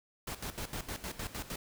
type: noise with tremolo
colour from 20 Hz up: pink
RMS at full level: -39 dBFS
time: 0.27-1.56 s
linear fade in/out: 5 ms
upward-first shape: square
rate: 6.5 Hz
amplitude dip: 75%
effects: none